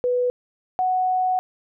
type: tone pair in turn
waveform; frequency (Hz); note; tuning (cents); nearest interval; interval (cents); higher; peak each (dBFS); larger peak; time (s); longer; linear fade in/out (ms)
sine; 494.2 / 740.5; B4 / F#5; +1 / +1; perfect fifth; 700; second; -18; neither; 0.04-0.3 / 0.79-1.39; second; 0
effects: none